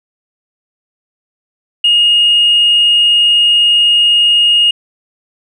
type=tone; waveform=sine; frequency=2858 Hz; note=F7; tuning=39 cents sharp; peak=-5 dBFS; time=1.84-4.71 s; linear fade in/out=5 ms; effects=tanh soft clip ceiling -2 dBFS